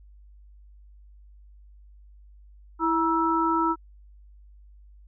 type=tone cluster; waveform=sine; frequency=329 / 954 / 1319 Hz; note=E4 / A#5 / E6; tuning=-3 / +40 / +1 cents; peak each=-25 dBFS; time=2.79-3.76 s; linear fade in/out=50 ms; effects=added 50 Hz sine -48 dBFS peak until 5.07 s